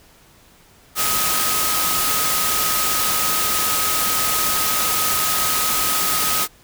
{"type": "tone in noise", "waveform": "sine", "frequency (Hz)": 1262, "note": "D#6", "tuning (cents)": 24, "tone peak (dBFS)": -25, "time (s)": [0.95, 6.48], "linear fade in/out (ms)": 50, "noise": "white", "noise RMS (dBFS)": -20, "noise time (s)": [0.95, 6.48], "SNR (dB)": -8, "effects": ["pink hiss -51 dBFS RMS until 6.63 s"]}